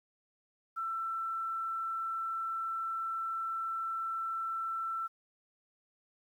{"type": "tone", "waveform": "sine", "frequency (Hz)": 1337, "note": "E6", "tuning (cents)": 24, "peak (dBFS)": -33, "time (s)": [0.76, 5.08], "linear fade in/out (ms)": 20, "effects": ["11-bit"]}